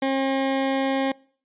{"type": "tone", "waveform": "20% pulse", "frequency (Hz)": 269.1, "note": "C4", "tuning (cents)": 49, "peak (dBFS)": -16, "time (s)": [0.02, 1.12], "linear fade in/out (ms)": 5, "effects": ["noise-tail reverb RT60 0.5 s tail -25 dB re dry", "resampled to 8000 Hz"]}